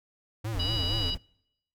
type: tone with vibrato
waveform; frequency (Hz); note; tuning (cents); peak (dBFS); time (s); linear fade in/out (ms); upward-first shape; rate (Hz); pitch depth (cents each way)
square; 98.8; G2; +14; -31; 0.44-1.11; 10; sine; 4.3; 250
type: noise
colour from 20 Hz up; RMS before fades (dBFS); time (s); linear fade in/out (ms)
brown; -35; 0.52-1.18; 20
type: harmonic tone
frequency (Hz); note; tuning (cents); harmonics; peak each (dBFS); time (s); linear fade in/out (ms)
977; B5; -19; 3 / 4 / 5; -31 / -36 / -35; 0.59-1.15; 10
effects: noise-tail reverb RT60 0.8 s tail -26 dB re dry